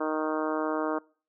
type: harmonic tone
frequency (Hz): 155.56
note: D#3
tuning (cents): 0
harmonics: 2 / 3 / 4 / 5 / 6 / 7 / 8 / 9 / 10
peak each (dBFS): -31 / -33 / -33 / -39 / -37 / -37 / -38 / -42 / -45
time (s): 0-0.99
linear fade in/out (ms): 10
effects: noise-tail reverb RT60 0.4 s tail -24 dB re dry